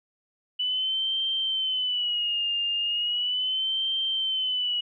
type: tone with vibrato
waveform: sine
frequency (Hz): 2970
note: F#7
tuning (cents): +6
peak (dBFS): -24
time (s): 0.59-4.81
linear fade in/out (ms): 10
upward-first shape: sine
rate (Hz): 0.37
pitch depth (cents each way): 96
effects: none